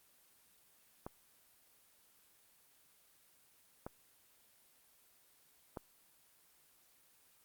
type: clicks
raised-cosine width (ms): 1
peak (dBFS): -28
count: 3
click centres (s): 1.065 / 3.865 / 5.772
effects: white hiss -68 dBFS RMS until 7.44 s + Opus 24 kbps